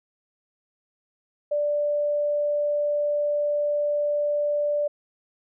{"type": "tone", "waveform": "sine", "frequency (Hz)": 587.3, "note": "D5", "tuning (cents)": 0, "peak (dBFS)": -21, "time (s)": [1.51, 4.88], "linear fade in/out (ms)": 10, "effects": []}